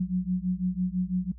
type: beating tone pair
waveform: sine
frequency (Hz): 179.8 / 185.8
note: F#3 / F#3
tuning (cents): -49 / +7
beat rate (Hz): 6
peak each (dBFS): -28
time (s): 0-1.32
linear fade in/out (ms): 10
effects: noise-tail reverb RT60 0.1 s tail -23 dB re dry + added 60 Hz sine -43 dBFS peak until 1.38 s